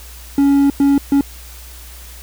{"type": "tone bursts at uneven times", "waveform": "triangle", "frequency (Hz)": 280, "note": "C#4", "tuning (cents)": 18, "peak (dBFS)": -7, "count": 3, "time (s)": [[0.38, 0.7], [0.8, 0.98], [1.12, 1.21]], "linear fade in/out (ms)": 2, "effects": ["added 60 Hz sine -35 dBFS peak until 2.22 s", "white hiss -39 dBFS RMS until 2.22 s"]}